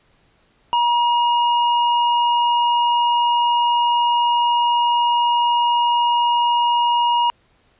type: tone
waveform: square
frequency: 954 Hz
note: A#5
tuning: 40 cents sharp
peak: -15 dBFS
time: 0.73-7.3 s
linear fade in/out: 0 ms
effects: pink hiss -59 dBFS RMS until 7.79 s + resampled to 8000 Hz